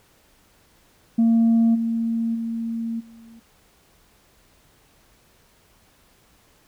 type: tone with level steps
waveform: sine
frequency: 228.8 Hz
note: A#3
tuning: 32 cents flat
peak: -12 / -20 / -24 / -43 dBFS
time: 1.18-3.4 s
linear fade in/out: 10 ms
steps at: 1.74 / 2.34 / 2.99 s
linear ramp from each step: 20 ms
effects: tanh soft clip ceiling -12 dBFS + pink hiss -58 dBFS RMS until 6.67 s